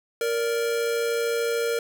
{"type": "tone pair together", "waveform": "square", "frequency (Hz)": [466.2, 579.5], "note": ["A#4", "D5"], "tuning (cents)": [0, -23], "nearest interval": "major third", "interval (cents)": 377, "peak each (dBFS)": [-24, -33], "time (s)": [0.21, 1.79], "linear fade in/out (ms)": 2, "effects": []}